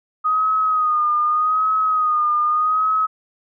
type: tone with vibrato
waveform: sine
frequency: 1244.5 Hz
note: D#6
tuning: in tune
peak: -15 dBFS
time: 0.24-3.07 s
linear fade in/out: 20 ms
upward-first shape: sine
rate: 0.83 Hz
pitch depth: 50 cents each way
effects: none